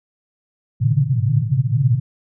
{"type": "band-pass noise", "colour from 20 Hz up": "pink", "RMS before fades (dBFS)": -17, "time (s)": [0.8, 2], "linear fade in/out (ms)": 10, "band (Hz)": [110, 150], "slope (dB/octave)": 96, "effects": []}